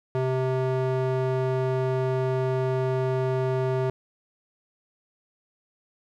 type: tone with band-pass filter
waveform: square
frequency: 130 Hz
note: C3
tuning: 11 cents flat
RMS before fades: -25 dBFS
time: 0.15-3.9 s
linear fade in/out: 0 ms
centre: 460 Hz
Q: 0.91
effects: none